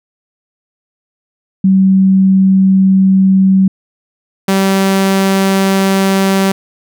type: tone pair in turn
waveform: sine / sawtooth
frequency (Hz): 191 / 193.44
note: G3 / G3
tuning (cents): -45 / -23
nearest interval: unison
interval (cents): 22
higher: second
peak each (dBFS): -5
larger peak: neither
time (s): 1.64-3.68 / 4.48-6.52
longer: neither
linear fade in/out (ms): 5
effects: none